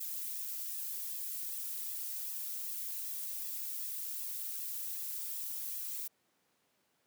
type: noise with flanger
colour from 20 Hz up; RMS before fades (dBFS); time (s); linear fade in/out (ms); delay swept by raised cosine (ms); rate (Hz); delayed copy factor
violet; -40; 0-6.08; 10; 1.3 to 2.8; 2.6; -0.85
effects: pink hiss -75 dBFS RMS until 7.06 s + high-pass 200 Hz 12 dB/octave